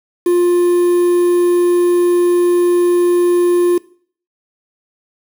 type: tone with quantisation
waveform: triangle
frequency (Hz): 351.9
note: F4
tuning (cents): +13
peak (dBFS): -7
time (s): 0.26-3.78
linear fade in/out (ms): 5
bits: 5
effects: noise-tail reverb RT60 0.5 s tail -20 dB re dry